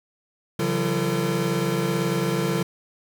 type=tone cluster; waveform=square; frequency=138.6 / 168.6 / 186.9 / 341.8 / 452.9 Hz; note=C#3 / E3 / F#3 / F4 / A#4; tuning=0 / +39 / +18 / -37 / -50 cents; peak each=-29 dBFS; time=0.59-2.63 s; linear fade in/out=5 ms; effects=none